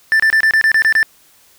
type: tone bursts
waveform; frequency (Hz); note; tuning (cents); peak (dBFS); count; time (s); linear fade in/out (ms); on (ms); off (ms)
triangle; 1772; A6; +12; -7; 9; 0.12-1.029; 0; 77; 27
effects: white hiss -50 dBFS RMS until 1.58 s